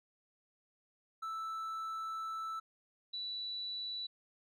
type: tone pair in turn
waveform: triangle / sine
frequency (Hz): 1318.5 / 3951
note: E6 / B7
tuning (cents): 0 / 0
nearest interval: octave + perfect fifth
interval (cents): 1900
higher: second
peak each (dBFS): -36 / -38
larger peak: first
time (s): 1.22-2.6 / 3.13-4.07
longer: first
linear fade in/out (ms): 10
effects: none